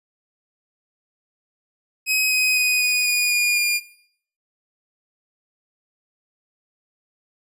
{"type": "tone with pitch steps", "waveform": "sawtooth", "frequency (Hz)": [2534, 2514, 2493, 2473, 2453, 2434, 2414], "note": ["D#7", "D#7", "D#7", "D#7", "D#7", "D#7", "D7"], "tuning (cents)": [31, 17, 3, -11, -25, -39, 47], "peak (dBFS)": -14, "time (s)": [2.06, 3.81], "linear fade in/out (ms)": 50, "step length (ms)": 250, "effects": ["noise-tail reverb RT60 0.6 s tail -18 dB re dry", "resampled to 32000 Hz"]}